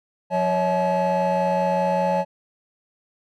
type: tone cluster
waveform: triangle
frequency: 179.6 / 558 / 643 / 859 Hz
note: F3 / C#5 / E5 / A5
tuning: +49 / +11 / -43 / -42 cents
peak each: -24 / -20 / -24 / -20 dBFS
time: 0.3-2.25 s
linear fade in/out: 50 ms
effects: tanh soft clip ceiling -11 dBFS